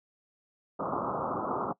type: low-pass noise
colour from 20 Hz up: white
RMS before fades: -32 dBFS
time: 0.79-1.73 s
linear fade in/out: 10 ms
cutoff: 1300 Hz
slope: 96 dB/octave
effects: noise-tail reverb RT60 0.1 s tail -21 dB re dry + high-pass 150 Hz 12 dB/octave